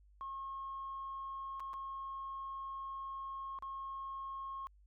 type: tone with dropouts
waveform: sine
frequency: 1082 Hz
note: C#6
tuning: 42 cents flat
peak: -40 dBFS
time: 0.21-4.67 s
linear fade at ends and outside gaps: 0 ms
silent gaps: 1.597-1.603 / 1.733-1.739 / 3.588-3.624 s
effects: tanh soft clip ceiling -36 dBFS + added 50 Hz sine -61 dBFS peak until 4.86 s